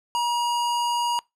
square tone, 954 Hz, A#5, 40 cents sharp, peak -22 dBFS, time 0.15-1.19 s, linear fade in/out 0 ms, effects noise-tail reverb RT60 0.2 s tail -24 dB re dry + low-pass 10000 Hz 12 dB/octave

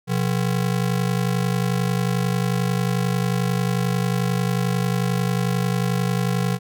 square ring-modulated tone, 151.5 Hz, D#3, 46 cents flat, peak -17 dBFS, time 0.07-6.59 s, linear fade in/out 50 ms, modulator 25.6 Hz, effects none

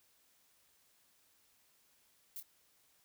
violet noise with echo, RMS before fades -45 dBFS, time 2.36-2.4 s, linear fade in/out 0 ms, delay 26 ms, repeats 1, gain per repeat -8 dB, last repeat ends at 2.426 s, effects white hiss -71 dBFS RMS until 3.04 s

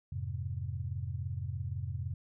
sine chord, F minor, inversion none, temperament just, 87.31 / 104.77 / 130.96 Hz, F2 / Ab2 / C3, 0 / +16 / +2 cents, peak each -38 / -39 / -39 dBFS, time 0.12-2.14 s, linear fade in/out 5 ms, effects none

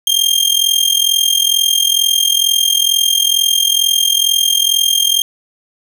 sawtooth tone with amplitude modulation, 3202 Hz, G7, 36 cents sharp, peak -4 dBFS, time 0.07-5.22 s, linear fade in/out 2 ms, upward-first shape sine, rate 42.2 Hz, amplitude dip 80%, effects none

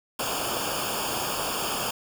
pink noise with comb filter, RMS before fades -29 dBFS, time 0.19-1.91 s, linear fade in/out 5 ms, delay 0.5 ms, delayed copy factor -0.9, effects none

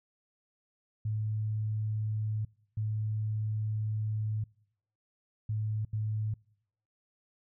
sine tone bursts at uneven times, 107.8 Hz, A2, 35 cents flat, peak -29 dBFS, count 4, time 1.05-2.45 / 2.77-4.44 / 5.49-5.85 / 5.93-6.34 s, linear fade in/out 5 ms, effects noise-tail reverb RT60 0.8 s tail -26 dB re dry

